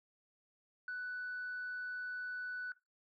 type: tone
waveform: sine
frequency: 1488 Hz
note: F#6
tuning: 9 cents sharp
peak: -37 dBFS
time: 0.88-2.72 s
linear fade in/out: 2 ms
effects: noise-tail reverb RT60 0.2 s tail -18 dB re dry + tanh soft clip ceiling -36 dBFS